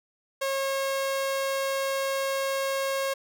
sawtooth tone, 543 Hz, C#5, 36 cents flat, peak -22 dBFS, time 0.41-3.14 s, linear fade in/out 10 ms, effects none

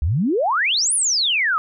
sine exponential two-way sweep, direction up then down, 65.41 to 10480 to 1216 Hz, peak -16 dBFS, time 0.02-1.58 s, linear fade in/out 0 ms, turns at 0.94 s, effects none

